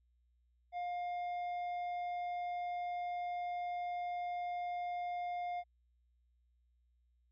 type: tone with tanh clipping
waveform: sine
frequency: 708 Hz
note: F5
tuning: 23 cents sharp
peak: -38 dBFS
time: 0.72-5.64 s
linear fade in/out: 50 ms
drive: 7 dB
effects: added 60 Hz sine -70 dBFS peak until 7.31 s